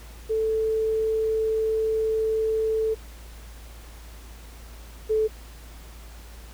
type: tone pair in turn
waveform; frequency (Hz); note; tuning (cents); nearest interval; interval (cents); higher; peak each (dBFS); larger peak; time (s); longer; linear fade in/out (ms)
sine; 440.7 / 435.6; A4 / A4; +3 / -17; unison; 20; first; -21 / -19; second; 0.29-2.95 / 5.09-5.28; first; 20
effects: added 56 Hz sine -41 dBFS peak until 6.53 s + pink hiss -49 dBFS RMS until 6.53 s